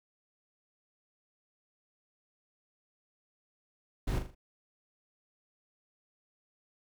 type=noise with echo; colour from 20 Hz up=brown; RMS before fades=-31 dBFS; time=4.07-4.19 s; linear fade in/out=10 ms; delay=40 ms; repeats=4; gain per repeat=-7 dB; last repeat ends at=4.35 s; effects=none